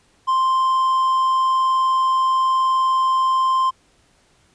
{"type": "tone", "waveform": "triangle", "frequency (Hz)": 1046.5, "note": "C6", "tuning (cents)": 0, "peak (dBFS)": -13, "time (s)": [0.27, 3.71], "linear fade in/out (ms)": 20, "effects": ["pink hiss -58 dBFS RMS until 4.54 s", "resampled to 22050 Hz"]}